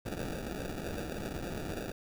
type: noise with sample-and-hold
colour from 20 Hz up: white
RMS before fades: -38 dBFS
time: 0.05-1.92 s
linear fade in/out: 10 ms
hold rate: 1050 Hz
effects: none